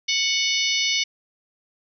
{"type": "harmonic tone with a mistuned harmonic", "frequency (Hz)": 739, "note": "F#5", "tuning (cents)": -2, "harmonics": [3, 4, 5, 6, 7, 8], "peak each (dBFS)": [-25, -26, -27, -28, -28, -29], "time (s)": [0.08, 1.04], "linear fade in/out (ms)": 10, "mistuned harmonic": 5, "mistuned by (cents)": -37, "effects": []}